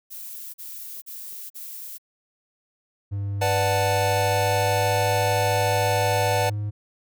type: noise bursts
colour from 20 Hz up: violet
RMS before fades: -37 dBFS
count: 4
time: 0.1-1.983 s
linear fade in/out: 20 ms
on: 440 ms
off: 41 ms
type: tone with pitch glide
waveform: triangle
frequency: 100 to 104.19 Hz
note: G2 to G#2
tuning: +35 to +6 cents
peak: -23 dBFS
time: 3.11-6.71 s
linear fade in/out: 20 ms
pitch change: +71 cents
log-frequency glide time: 3.63-5.05 s
type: chord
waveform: square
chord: B minor seventh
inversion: none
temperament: equal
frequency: 493.9 / 587.3 / 740 / 880 Hz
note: B4 / D5 / F#5 / A5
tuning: 0 / 0 / 0 / 0 cents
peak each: -27 dBFS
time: 3.41-6.5 s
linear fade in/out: 10 ms
effects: none